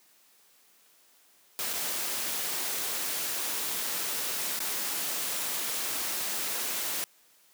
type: noise with dropouts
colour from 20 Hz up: white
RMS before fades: -32 dBFS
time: 1.59-7.04 s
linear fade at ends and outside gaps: 0 ms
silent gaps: 1.731-1.735 / 4.591-4.603 s
effects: white hiss -62 dBFS RMS until 7.53 s + high-pass 200 Hz 12 dB/octave